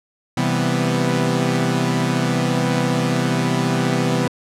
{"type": "chord", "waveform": "sawtooth", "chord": "C major seventh", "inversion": "none", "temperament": "equal", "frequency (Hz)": [130.81, 164.81, 196, 246.9], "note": ["C3", "E3", "G3", "B3"], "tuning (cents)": [0, 0, 0, 0], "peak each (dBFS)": [-18, -18, -22, -18], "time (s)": [0.37, 4.28], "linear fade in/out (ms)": 5, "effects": ["low-pass 9000 Hz 12 dB/octave"]}